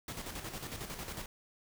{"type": "noise with tremolo", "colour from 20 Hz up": "pink", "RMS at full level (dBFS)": -41, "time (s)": [0.08, 1.26], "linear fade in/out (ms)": 2, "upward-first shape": "square", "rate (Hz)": 11, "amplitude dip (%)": 50, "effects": []}